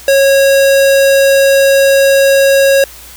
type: tone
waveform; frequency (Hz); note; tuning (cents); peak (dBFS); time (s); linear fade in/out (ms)
square; 548; C#5; -20; -6; 0.08-2.84; 2
effects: added 60 Hz sine -39 dBFS peak until 3.16 s + white hiss -34 dBFS RMS until 3.16 s